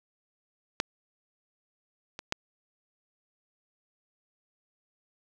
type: clicks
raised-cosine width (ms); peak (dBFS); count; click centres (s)
0.2; -8 / -21 / -10; 3; 0.801 / 2.191 / 2.324
effects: none